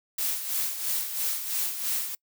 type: noise with tremolo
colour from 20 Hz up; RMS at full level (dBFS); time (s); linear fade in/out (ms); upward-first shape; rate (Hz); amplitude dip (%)
blue; -27; 0.18-2.15; 5; sine; 3; 60
effects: noise-tail reverb RT60 0.1 s tail -26 dB re dry